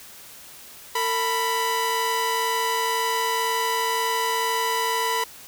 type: tone pair together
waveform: sawtooth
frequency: 452.9 / 987.8 Hz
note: A#4 / B5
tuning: -50 / 0 cents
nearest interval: octave + major second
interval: 1350 cents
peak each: -24 / -19 dBFS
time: 0.95-5.24 s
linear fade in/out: 5 ms
effects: white hiss -44 dBFS RMS until 5.47 s